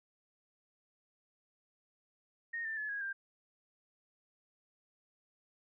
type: tone with pitch steps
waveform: sine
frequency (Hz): 1853 / 1782.7 / 1715 / 1649.9 / 1587.3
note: A#6 / A6 / A6 / G#6 / G6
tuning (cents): -11 / +22 / -45 / -12 / +21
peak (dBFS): -36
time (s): 2.53-3.13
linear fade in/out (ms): 10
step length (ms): 120
effects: none